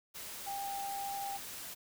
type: tone in noise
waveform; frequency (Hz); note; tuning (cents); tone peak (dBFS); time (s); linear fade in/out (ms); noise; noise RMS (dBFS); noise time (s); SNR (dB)
sine; 795; G5; +24; -37; 0.46-1.38; 20; white; -45; 0.14-1.75; +5
effects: none